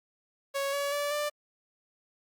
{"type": "tone with pitch steps", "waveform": "sawtooth", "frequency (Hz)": [554.4, 566.4, 578.6, 591.1], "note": ["C#5", "C#5", "D5", "D5"], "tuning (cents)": [0, 37, -26, 11], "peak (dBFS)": -25, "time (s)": [0.54, 1.3], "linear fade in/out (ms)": 20, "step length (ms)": 190, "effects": ["Opus 48 kbps"]}